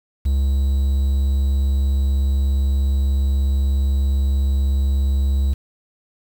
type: tone with quantisation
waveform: triangle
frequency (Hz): 68.4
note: C#2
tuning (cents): -23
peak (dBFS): -13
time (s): 0.25-5.54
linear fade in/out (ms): 10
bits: 7
effects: none